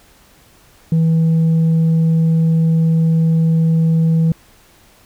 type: tone with tanh clipping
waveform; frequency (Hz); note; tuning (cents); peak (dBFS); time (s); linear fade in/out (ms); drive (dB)
sine; 162.7; E3; -22; -11; 0.92-4.32; 2; 2
effects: pink hiss -49 dBFS RMS until 5.05 s